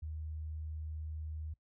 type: tone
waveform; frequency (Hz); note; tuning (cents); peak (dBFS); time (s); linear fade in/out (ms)
sine; 77.78; D#2; 0; -39; 0.02-1.54; 10
effects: noise-tail reverb RT60 0.1 s tail -20 dB re dry

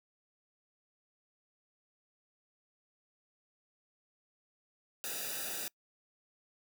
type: noise with comb filter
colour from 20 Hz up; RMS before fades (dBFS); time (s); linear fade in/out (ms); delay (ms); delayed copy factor
white; -39; 5.04-5.68; 0; 0.93; -0.9
effects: noise-tail reverb RT60 0.1 s tail -25 dB re dry

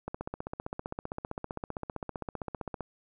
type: click train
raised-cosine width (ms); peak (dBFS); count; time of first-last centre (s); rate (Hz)
1; -21; 43; 0.08-2.807; 15.4
effects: none

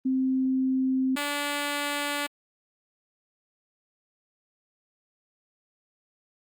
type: tone pair in turn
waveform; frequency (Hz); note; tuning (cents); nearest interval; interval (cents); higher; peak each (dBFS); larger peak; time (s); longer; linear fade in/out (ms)
sine / 5% pulse; 261.6 / 289.2; C4 / D4; 0 / -27; major second; 173; second; -22 / -16; second; 0.05-1.16 / 1.16-2.27; neither; 10
effects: Opus 32 kbps

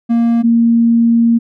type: tone pair in turn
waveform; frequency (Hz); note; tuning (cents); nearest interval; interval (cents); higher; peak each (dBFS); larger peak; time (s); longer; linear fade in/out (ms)
triangle / sine; 233.1 / 232.1; A#3 / A#3; 0 / -7; unison; 7; first; -7; neither; 0.09-0.43 / 0.43-1.39; second; 20
effects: none

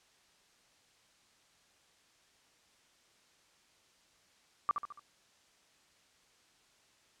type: tone with echo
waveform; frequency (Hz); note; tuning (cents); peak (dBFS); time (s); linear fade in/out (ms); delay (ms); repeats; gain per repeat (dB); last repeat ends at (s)
sine; 1174.7; D6; 0; -25; 4.69-4.71; 0; 71; 4; -6; 4.994
effects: white hiss -67 dBFS RMS until 7.2 s + low-pass 7000 Hz 12 dB/octave

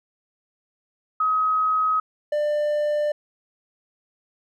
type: tone pair in turn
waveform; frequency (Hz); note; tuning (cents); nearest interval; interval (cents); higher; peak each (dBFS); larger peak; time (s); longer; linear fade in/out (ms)
sine / triangle; 1268 / 595; D#6 / D5; +32 / +22; octave + minor second; 1310; first; -18; neither; 1.2-2 / 2.32-3.12; neither; 5
effects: none

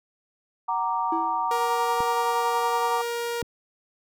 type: chord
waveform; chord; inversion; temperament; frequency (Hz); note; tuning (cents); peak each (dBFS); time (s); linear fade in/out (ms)
sine; Gb augmented; none; equal with one note detuned; 749.9 / 932.3 / 1174.7; Gb5 / Bb5 / D6; +23 / 0 / 0; -30 / -25 / -29; 0.68-3.02; 10
type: tone with exponential decay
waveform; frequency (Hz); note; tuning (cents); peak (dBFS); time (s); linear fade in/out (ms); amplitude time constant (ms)
triangle; 329.6; E4; 0; -23; 1.12-1.58; 5; 98
type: tone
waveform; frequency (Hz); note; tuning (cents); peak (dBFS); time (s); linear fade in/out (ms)
sawtooth; 471.5; A#4; +20; -23; 1.51-3.42; 2
type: clicks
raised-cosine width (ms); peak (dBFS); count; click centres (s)
3; -23; 2; 2.005 / 3.427
effects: none

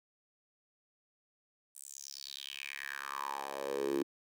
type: tone with high-pass filter sweep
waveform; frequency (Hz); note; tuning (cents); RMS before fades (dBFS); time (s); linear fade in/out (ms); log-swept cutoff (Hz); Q
10% pulse; 69.3; C#2; 0; -40; 1.75-4.03; 5; 9200 to 310; 5
effects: none

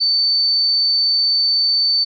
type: tone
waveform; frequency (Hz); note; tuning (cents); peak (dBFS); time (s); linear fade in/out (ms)
sine; 4538; C#8; +40; -13; 0-2.05; 20
effects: none

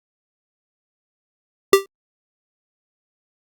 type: tone with exponential decay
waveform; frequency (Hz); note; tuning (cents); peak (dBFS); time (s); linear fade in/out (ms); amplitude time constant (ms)
square; 392; G4; 0; -5; 1.73-1.86; 2; 27
effects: Opus 48 kbps

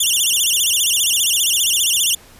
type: tone with vibrato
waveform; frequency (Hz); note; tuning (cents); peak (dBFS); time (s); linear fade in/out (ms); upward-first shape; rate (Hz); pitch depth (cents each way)
15% pulse; 3136; G7; 0; -7; 0-2.15; 5; sine; 15; 230
effects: pink hiss -45 dBFS RMS until 2.39 s + resampled to 32000 Hz

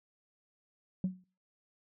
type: tone with exponential decay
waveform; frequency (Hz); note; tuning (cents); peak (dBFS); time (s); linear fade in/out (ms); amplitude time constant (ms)
sine; 185; F#3; 0; -24; 1.04-1.24; 2; 42
effects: noise-tail reverb RT60 0.3 s tail -18 dB re dry + tanh soft clip ceiling -25 dBFS

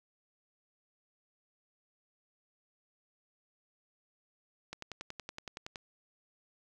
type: click train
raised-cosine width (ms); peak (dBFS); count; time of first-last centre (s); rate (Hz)
0.2; -24; 12; 4.73-5.758; 10.7
effects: none

